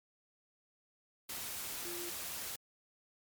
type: tone in noise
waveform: sine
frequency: 347.9 Hz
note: F4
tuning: 7 cents flat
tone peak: -44 dBFS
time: 1.85-2.1 s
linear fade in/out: 5 ms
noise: white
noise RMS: -42 dBFS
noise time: 1.29-2.56 s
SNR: -5 dB
effects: MP3 96 kbps